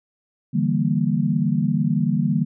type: chord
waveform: sine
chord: E half-diminished seventh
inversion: third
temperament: equal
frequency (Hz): 146.83 / 164.81 / 196 / 233.1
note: D3 / E3 / G3 / Bb3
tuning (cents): 0 / 0 / 0 / 0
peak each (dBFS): -23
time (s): 0.53-2.45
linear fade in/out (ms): 20
effects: none